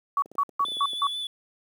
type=tone bursts; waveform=sine; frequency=1128 Hz; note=C#6; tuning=30 cents sharp; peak=-20 dBFS; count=5; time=0.17-1.07 s; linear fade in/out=2 ms; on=52 ms; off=160 ms
type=clicks; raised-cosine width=2 ms; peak=-29 dBFS; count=10; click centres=0.259 / 0.316 / 0.353 / 0.492 / 0.605 / 0.65 / 0.684 / 0.719 / 0.769 / 0.933 s
type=tone with vibrato; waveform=triangle; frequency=3468 Hz; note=A7; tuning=26 cents flat; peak=-28 dBFS; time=0.65-1.27 s; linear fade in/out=2 ms; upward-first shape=triangle; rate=6.1 Hz; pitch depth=23 cents each way
effects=high-pass 300 Hz 12 dB/octave + 9-bit